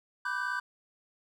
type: chord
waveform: triangle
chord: G major seventh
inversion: first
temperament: equal with one note detuned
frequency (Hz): 987.8 / 1174.7 / 1508.5 / 1568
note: B5 / D6 / F#6 / G6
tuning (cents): 0 / 0 / +33 / 0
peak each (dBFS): -36 / -37 / -33 / -33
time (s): 0.25-0.6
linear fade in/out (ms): 5
effects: none